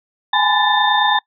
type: tone cluster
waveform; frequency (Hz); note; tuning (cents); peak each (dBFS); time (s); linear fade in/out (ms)
sine; 820 / 849 / 1009 / 1760 / 3624; G#5 / G#5 / B5 / A6 / A#7; -22 / +38 / +37 / 0 / -50; -19; 0.33-1.19; 5
effects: noise-tail reverb RT60 0.1 s tail -24 dB re dry